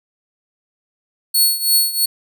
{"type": "tone with tremolo", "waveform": "10% pulse", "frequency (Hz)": 4400, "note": "C#8", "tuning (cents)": -14, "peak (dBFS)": -3, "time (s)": [1.34, 2.06], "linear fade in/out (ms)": 10, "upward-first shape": "triangle", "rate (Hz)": 3, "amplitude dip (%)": 85, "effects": []}